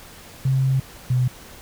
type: tone pair in turn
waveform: sine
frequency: 133 / 126.07 Hz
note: C3 / B2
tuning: +29 / +36 cents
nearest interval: minor second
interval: 93 cents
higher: first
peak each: -16 dBFS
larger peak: neither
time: 0.45-0.8 / 1.1-1.28 s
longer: first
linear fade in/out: 5 ms
effects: pink hiss -43 dBFS RMS until 1.61 s